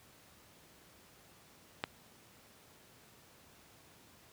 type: click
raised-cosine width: 0.3 ms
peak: -17 dBFS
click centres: 1.839 s
effects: pink hiss -61 dBFS RMS until 4.32 s + high-pass 80 Hz 12 dB/octave